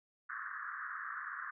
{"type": "band-pass noise", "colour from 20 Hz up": "white", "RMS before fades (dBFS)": -43, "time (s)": [0.29, 1.51], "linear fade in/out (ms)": 10, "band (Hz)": [1100, 1800], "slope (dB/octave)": 96, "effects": []}